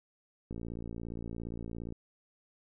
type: click train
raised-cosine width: 3 ms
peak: -28 dBFS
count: 82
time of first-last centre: 0.51-1.924 s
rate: 57.3 Hz
effects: none